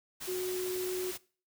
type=tone in noise; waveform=sine; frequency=367.2 Hz; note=F#4; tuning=13 cents flat; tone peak=-32 dBFS; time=0.27-1.12 s; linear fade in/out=20 ms; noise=white; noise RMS=-41 dBFS; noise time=0.2-1.18 s; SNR=+6 dB; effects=noise-tail reverb RT60 0.4 s tail -21 dB re dry